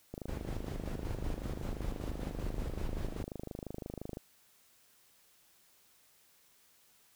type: click train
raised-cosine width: 2 ms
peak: -27 dBFS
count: 105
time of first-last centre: 0.14-4.171 s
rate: 25.8 Hz
type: noise with tremolo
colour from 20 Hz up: brown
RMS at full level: -37 dBFS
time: 0.28-3.23 s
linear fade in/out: 5 ms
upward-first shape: square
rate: 5.2 Hz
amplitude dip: 45%
effects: white hiss -66 dBFS RMS until 7.15 s